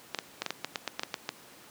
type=clicks; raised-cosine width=0.2 ms; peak=-13 dBFS; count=12; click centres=0.147 / 0.188 / 0.42 / 0.463 / 0.506 / 0.646 / 0.758 / 0.877 / 0.995 / 1.034 / 1.142 / 1.291 s; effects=pink hiss -52 dBFS RMS until 1.7 s + high-pass 200 Hz 12 dB/octave